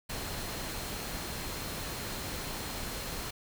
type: tone in noise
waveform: sine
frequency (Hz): 4186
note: C8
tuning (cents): 0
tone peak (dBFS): -49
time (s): 0.09-3.31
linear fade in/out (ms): 10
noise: pink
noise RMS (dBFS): -38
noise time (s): 0.09-3.31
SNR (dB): -14
effects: none